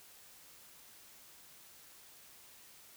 silence, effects white hiss -58 dBFS RMS until 2.96 s

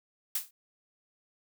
blue noise with exponential decay, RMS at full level -26 dBFS, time 0.35-0.51 s, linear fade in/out 5 ms, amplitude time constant 34 ms, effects none

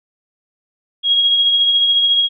sine tone with tremolo, 3291 Hz, G#7, 16 cents flat, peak -9 dBFS, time 1.03-2.29 s, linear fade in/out 50 ms, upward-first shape triangle, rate 14 Hz, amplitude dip 40%, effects none

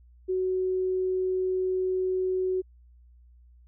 sine tone, 372.1 Hz, F#4, 10 cents sharp, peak -24 dBFS, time 0.28-2.62 s, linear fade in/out 20 ms, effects added 60 Hz sine -52 dBFS peak until 3.67 s

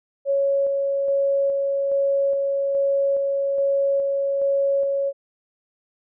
sine tone with tremolo, 554.4 Hz, C#5, in tune, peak -17 dBFS, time 0.25-5.13 s, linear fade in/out 50 ms, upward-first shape square, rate 1.2 Hz, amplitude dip 25%, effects none

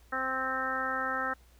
harmonic tone, 261.6 Hz, C4, in tune, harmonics 1 / 2 / 3 / 4 / 5 / 6 / 7, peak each -42 / -39 / -39 / -41 / -33 / -36 / -37 dBFS, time 0.12-1.34 s, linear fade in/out 10 ms, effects added 60 Hz sine -57 dBFS peak until 1.59 s + pink hiss -64 dBFS RMS until 1.59 s

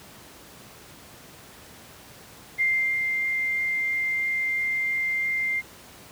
sine tone with ADSR envelope, 2099 Hz, C7, 5 cents sharp, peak -19 dBFS, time 2.58-5.62 s, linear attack 29 ms, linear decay 370 ms, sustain -4 dB, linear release 33 ms, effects pink hiss -47 dBFS RMS until 6.11 s + high-pass 80 Hz 12 dB/octave

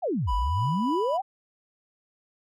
sine exponential two-way sweep, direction down then up, 821 to 46.82 to 821 Hz, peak -24 dBFS, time 0.02-1.22 s, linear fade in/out 20 ms, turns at 0.34 s
triangle tone with tremolo, 987.8 Hz, B5, in tune, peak -24 dBFS, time 0.27-1.18 s, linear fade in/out 20 ms, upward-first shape triangle, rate 3.4 Hz, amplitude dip 30%
effects none

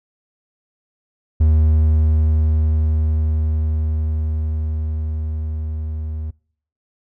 triangle tone with level ramp, 77.78 Hz, D#2, in tune, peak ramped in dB -8 to -21 dBFS, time 1.4-6.31 s, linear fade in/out 10 ms, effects noise-tail reverb RT60 0.6 s tail -26 dB re dry

